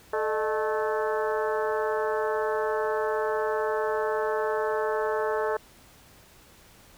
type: harmonic tone with a mistuned harmonic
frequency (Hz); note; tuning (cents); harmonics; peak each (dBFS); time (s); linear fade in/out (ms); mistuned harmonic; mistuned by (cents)
217.8; A3; -17; 2 / 3 / 4 / 5 / 6 / 7 / 8; -27 / -31 / -33 / -35 / -37 / -38 / -39; 0.13-5.57; 5; 3; -98
effects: pink hiss -54 dBFS RMS until 6.97 s